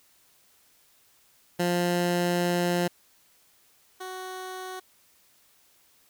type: tone pair in turn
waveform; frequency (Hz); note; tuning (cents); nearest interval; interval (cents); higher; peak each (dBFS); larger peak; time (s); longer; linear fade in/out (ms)
15% pulse; 175.6 / 372.1; F3 / F#4; +10 / +10; octave + minor second; 1300; second; -17 / -29; first; 1.59-2.88 / 4-4.8; first; 10
effects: white hiss -62 dBFS RMS until 6.09 s